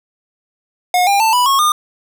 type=tone with pitch steps; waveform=square; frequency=722 / 801.1 / 888.9 / 986.3 / 1094.3 / 1214.3 Hz; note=F#5 / G5 / A5 / B5 / C#6 / D#6; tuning=-43 / +37 / +17 / -3 / -23 / -43 cents; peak=-11 dBFS; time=0.94-1.72 s; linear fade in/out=2 ms; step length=130 ms; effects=none